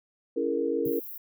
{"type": "chord", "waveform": "sine", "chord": "A# half-diminished seventh", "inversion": "first", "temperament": "just", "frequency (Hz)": [279.7, 335.6, 419.5, 466.2], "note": ["C#4", "E4", "G#4", "A#4"], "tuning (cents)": [16, 31, 17, 0], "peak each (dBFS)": [-32, -31, -32, -28], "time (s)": [0.36, 1], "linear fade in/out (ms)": 10}
{"type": "high-pass noise", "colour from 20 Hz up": "white", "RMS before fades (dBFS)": -40, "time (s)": [0.85, 1.18], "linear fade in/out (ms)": 5, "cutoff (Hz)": 12000, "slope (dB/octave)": 96}
{"type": "tone with exponential decay", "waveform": "sine", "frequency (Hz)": 146.83, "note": "D3", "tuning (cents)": 0, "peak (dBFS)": -32, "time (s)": [0.86, 0.94], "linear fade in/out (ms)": 2, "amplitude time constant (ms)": 17}
{"effects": []}